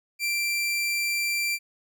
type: tone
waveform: sawtooth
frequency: 2355 Hz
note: D7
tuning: 4 cents sharp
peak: -21 dBFS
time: 0.19-1.59 s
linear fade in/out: 50 ms
effects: none